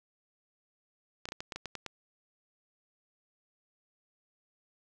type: clicks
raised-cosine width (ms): 0.2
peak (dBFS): -21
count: 9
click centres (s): 1.255 / 1.288 / 1.321 / 1.405 / 1.522 / 1.56 / 1.657 / 1.753 / 1.863
effects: none